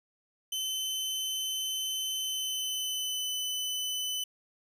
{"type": "tone with pitch glide", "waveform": "sawtooth", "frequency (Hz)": [3056, 3012], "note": ["G7", "F#7"], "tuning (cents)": [-45, 30], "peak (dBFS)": -28, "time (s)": [0.52, 4.24], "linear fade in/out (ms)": 5, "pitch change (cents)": -25, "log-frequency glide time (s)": [2.18, 3.34], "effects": []}